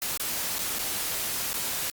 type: noise with dropouts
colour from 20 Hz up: white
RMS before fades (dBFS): -30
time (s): 0.02-1.9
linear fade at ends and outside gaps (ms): 0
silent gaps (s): 0.173-0.199 / 0.584-0.591 / 0.786-0.792 / 1.531-1.541
effects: Opus 48 kbps